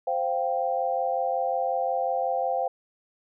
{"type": "chord", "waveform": "sine", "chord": "C suspended fourth", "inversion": "none", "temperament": "equal", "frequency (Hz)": [523.3, 698.5, 784], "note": ["C5", "F5", "G5"], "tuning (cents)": [0, 0, 0], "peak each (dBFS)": -28, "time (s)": [0.07, 2.68], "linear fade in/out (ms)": 5, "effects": []}